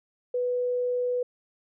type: tone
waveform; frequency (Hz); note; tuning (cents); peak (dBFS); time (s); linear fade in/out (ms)
sine; 493.9; B4; 0; -24; 0.34-1.23; 5
effects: none